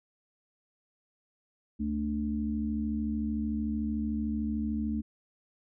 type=harmonic tone; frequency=73.42 Hz; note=D2; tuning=in tune; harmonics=1 / 3 / 4; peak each=-36 / -30 / -36 dBFS; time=1.79-5.02 s; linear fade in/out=20 ms; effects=none